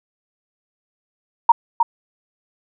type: tone with echo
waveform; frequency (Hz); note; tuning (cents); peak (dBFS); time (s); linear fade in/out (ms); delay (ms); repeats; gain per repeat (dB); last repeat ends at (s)
sine; 932.3; A#5; 0; -5; 1.49-1.52; 5; 310; 1; -6; 1.83
effects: none